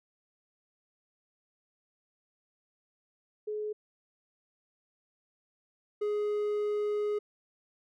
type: tone pair in turn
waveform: sine / triangle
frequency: 424.1 / 417.3 Hz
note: G#4 / G#4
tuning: +36 / +8 cents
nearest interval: unison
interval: 28 cents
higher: first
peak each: -32 / -26 dBFS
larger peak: second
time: 3.47-3.73 / 6.01-7.19 s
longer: second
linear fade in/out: 10 ms
effects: none